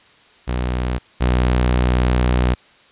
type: tone pair in turn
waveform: sawtooth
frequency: 61.74 / 61.74 Hz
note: B1 / B1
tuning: 0 / 0 cents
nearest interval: unison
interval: 0 cents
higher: neither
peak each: -15 / -10 dBFS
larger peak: second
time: 0.47-0.99 / 1.2-2.55 s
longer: second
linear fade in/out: 20 ms
effects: white hiss -50 dBFS RMS until 2.91 s + resampled to 8000 Hz